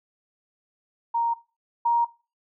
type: tone pair in turn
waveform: sine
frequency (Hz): 932.3 / 939.9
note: A#5 / A#5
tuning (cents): 0 / +14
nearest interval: unison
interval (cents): 14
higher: second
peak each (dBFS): -21 / -18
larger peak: second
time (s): 1.14-1.34 / 1.85-2.05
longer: neither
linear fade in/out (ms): 10
effects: noise-tail reverb RT60 0.3 s tail -18 dB re dry